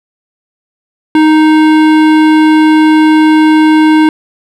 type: tone with hard clipping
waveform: sine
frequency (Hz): 311.1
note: D#4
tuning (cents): 0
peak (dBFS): -5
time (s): 1.15-4.09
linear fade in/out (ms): 2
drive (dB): 16
effects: none